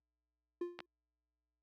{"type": "tone with exponential decay", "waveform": "triangle", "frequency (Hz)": 350, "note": "F4", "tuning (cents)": 4, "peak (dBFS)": -31, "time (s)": [0.61, 0.86], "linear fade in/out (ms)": 5, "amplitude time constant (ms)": 53}
{"type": "clicks", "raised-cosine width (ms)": 0.3, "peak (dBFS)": -28, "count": 2, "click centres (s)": [0.79, 0.804]}
{"effects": ["added 60 Hz sine -70 dBFS peak until 1.62 s", "high-pass 200 Hz 12 dB/octave"]}